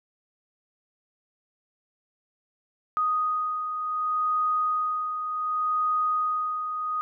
sine beating tone pair, 1244.5 / 1245.17 Hz, D#6 / D#6, 0 / +1 cents, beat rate 0.67 Hz, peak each -24 / -33 dBFS, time 2.97-7.01 s, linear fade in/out 0 ms, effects none

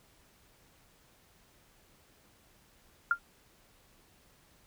sine tone with exponential decay, 1396.9 Hz, F6, in tune, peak -19 dBFS, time 3.11-3.19 s, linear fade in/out 2 ms, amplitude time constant 16 ms, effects pink hiss -64 dBFS RMS until 4.66 s

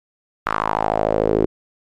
sawtooth tone with band-pass filter sweep, 53.4 Hz, G#1, 49 cents sharp, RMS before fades -19 dBFS, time 0.46-1.46 s, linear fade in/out 5 ms, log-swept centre 1300 to 370 Hz, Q 3.6, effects MP3 64 kbps

